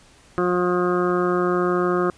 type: harmonic tone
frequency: 178.7 Hz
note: F3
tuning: 40 cents sharp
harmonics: 1 / 2 / 3 / 4 / 6 / 7 / 8 / 9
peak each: -26 / -20 / -29 / -31 / -30 / -26 / -34 / -37 dBFS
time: 0.38-2.1 s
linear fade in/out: 0 ms
effects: pink hiss -52 dBFS RMS until 2.17 s + resampled to 22050 Hz